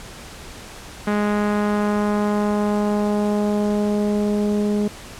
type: tone with low-pass filter sweep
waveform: sawtooth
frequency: 207.7 Hz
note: G#3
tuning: in tune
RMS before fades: -20 dBFS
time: 1.07-4.88 s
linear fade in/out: 5 ms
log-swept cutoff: 1800 to 420 Hz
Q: 1.2
effects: pink hiss -38 dBFS RMS until 5.19 s + low-pass 10000 Hz 12 dB/octave

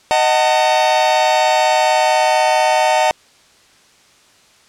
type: chord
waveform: 45% pulse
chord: D# diminished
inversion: none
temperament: just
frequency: 622.3 / 746.7 / 896 Hz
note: D#5 / F#5 / A5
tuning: 0 / +16 / +31 cents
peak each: -16 dBFS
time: 0.11-3.11 s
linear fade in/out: 0 ms
effects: white hiss -50 dBFS RMS until 4.68 s + low-pass 7000 Hz 12 dB/octave

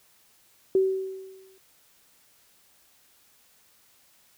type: tone with exponential decay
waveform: sine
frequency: 381.2 Hz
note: G4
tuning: 48 cents flat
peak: -16 dBFS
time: 0.75-1.58 s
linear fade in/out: 2 ms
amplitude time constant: 180 ms
effects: white hiss -61 dBFS RMS until 4.37 s

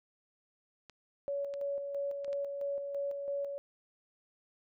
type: clicks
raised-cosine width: 0.2 ms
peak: -33 dBFS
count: 4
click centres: 0.897 / 1.539 / 2.246 / 2.33 s
type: tone with tremolo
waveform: sine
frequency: 563 Hz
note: C#5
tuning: 27 cents sharp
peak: -32 dBFS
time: 1.28-3.58 s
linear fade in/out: 0 ms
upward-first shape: square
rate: 3 Hz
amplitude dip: 40%
effects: none

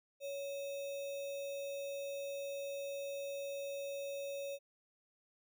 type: tone with sample-and-hold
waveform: sine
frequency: 559 Hz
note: C#5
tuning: 14 cents sharp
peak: -39 dBFS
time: 0.2-4.59 s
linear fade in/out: 50 ms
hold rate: 3150 Hz
effects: none

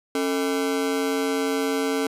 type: ring-modulated tone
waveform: 40% pulse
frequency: 359.9 Hz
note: F#4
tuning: 48 cents flat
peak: -18 dBFS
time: 0.15-2.07 s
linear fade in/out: 2 ms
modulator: 85.5 Hz
effects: resampled to 32000 Hz

